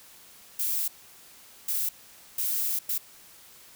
violet noise bursts at uneven times, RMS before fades -28 dBFS, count 4, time 0.59-0.88 / 1.68-1.89 / 2.38-2.79 / 2.89-2.98 s, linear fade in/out 5 ms, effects white hiss -52 dBFS RMS until 3.75 s

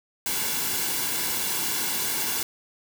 white noise with comb filter, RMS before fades -27 dBFS, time 0.26-2.43 s, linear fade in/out 2 ms, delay 1.6 ms, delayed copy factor -0.6, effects none

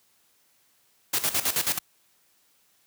white noise with tremolo, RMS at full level -24 dBFS, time 1.13-1.79 s, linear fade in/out 10 ms, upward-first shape square, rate 9.3 Hz, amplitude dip 75%, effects white hiss -65 dBFS RMS until 2.86 s + high-pass 80 Hz 12 dB/octave

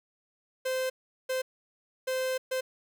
45% pulse tone bursts at uneven times, 518 Hz, C5, 17 cents flat, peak -28 dBFS, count 4, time 0.65-0.9 / 1.29-1.42 / 2.07-2.38 / 2.51-2.61 s, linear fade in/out 10 ms, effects none

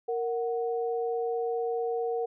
sine tone pair together, 464.6 / 740 Hz, A#4 / F#5, -6 / 0 cents, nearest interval minor sixth, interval 806 cents, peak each -28 / -34 dBFS, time 0.08-2.26 s, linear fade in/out 10 ms, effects none

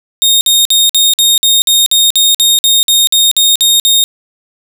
sawtooth tone bursts, 3700 Hz, A#7, 14 cents flat, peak -3 dBFS, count 16, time 0.22-4.04 s, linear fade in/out 0 ms, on 190 ms, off 52 ms, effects none

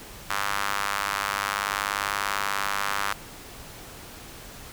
sawtooth tone with high-pass filter, 100.4 Hz, G2, 42 cents sharp, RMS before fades -28 dBFS, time 0.3-3.13 s, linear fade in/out 5 ms, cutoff 1200 Hz, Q 2.1, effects pink hiss -43 dBFS RMS until 4.72 s

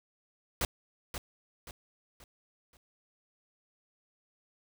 pink noise with echo, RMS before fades -30 dBFS, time 0.61-0.65 s, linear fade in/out 2 ms, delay 530 ms, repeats 4, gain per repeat -8 dB, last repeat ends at 2.77 s, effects none

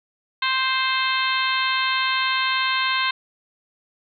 harmonic tone, 523.3 Hz, C5, in tune, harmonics 2 / 3 / 4 / 5 / 6 / 7 / 8, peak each -24 / -26 / -27 / -28 / -29 / -29 / -30 dBFS, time 0.42-3.11 s, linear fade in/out 5 ms, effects none

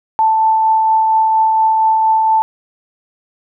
sine tone with tremolo, 882 Hz, A5, 4 cents sharp, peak -8 dBFS, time 0.19-2.42 s, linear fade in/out 0 ms, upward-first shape triangle, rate 4.3 Hz, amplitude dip 25%, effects none

